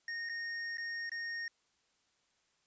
square tone with dropouts, 1850 Hz, A#6, 14 cents flat, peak -38 dBFS, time 0.08-1.48 s, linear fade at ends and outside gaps 2 ms, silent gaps 0.29-0.295 / 0.772-0.781 / 1.095-1.117 s, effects white hiss -75 dBFS RMS until 2.66 s + resampled to 16000 Hz

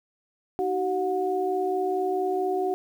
sine tone cluster, 313.9 / 378.4 / 726 Hz, D#4 / F#4 / F#5, +15 / +39 / -33 cents, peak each -34 / -25 / -28 dBFS, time 0.59-2.74 s, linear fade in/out 0 ms, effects 9-bit

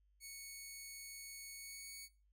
10% pulse tone with pitch glide, 2217 to 2230 Hz, C#7 to C#7, 0 to +10 cents, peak -40 dBFS, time 0.2-2.09 s, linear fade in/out 50 ms, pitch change +10 cents, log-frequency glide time 1.54-1.92 s, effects noise-tail reverb RT60 0.3 s tail -18 dB re dry + added 50 Hz sine -70 dBFS peak until 2.32 s

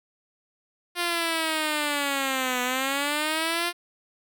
5% pulse linear two-way sweep, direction down then up, 352 to 246.9 to 352 Hz, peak -13 dBFS, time 0.95-3.73 s, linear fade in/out 50 ms, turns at 2.62 s, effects none

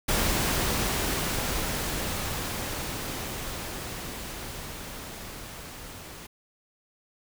pink noise with level ramp, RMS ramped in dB -25 to -43 dBFS, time 0.08-6.27 s, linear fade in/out 10 ms, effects none

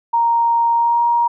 sine tone with pitch glide, 932.3 to 943.7 Hz, A#5 to A#5, 0 to +21 cents, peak -12 dBFS, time 0.13-1.28 s, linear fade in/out 10 ms, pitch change +21 cents, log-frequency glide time 0.74-1.03 s, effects none

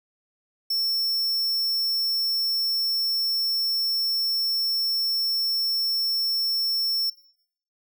square tone, 5400 Hz, E8, 41 cents sharp, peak -23 dBFS, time 0.7-7.1 s, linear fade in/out 5 ms, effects noise-tail reverb RT60 0.7 s tail -21 dB re dry

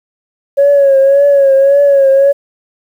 sine tone with vibrato, 554.4 Hz, C#5, in tune, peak -3 dBFS, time 0.57-2.33 s, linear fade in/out 20 ms, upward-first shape triangle, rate 1.8 Hz, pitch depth 58 cents each way, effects tanh soft clip ceiling -1 dBFS + 7-bit

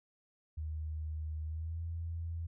sine tone with pitch glide, 77.78 to 83.36 Hz, D#2 to E2, 0 to +20 cents, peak -36 dBFS, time 0.57-2.47 s, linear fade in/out 10 ms, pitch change +120 cents, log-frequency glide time 1.45-1.81 s, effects none

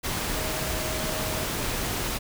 sine tone in noise, 629 Hz, D#5, 19 cents sharp, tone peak -36 dBFS, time 0.35-1.47 s, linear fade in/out 20 ms, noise pink, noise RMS -29 dBFS, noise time 0.03-2.19 s, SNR -10 dB, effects none

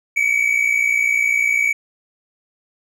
triangle tone pair together, 2246 / 2306 Hz, C#7 / D7, +22 / -32 cents, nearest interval unison, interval 46 cents, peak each -16 / -16 dBFS, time 0.16-1.73 s, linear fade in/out 10 ms, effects none

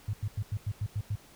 sine tone bursts, 103.83 Hz, G#2, in tune, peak -28 dBFS, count 8, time 0.08-1.156 s, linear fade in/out 5 ms, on 54 ms, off 92 ms, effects pink hiss -56 dBFS RMS until 1.35 s

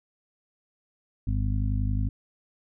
harmonic tone, 51.2 Hz, G#1, 24 cents flat, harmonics 1 / 2 / 3 / 4 / 5, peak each -26 / -27 / -41 / -36 / -36 dBFS, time 1.27-2.09 s, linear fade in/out 5 ms, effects none

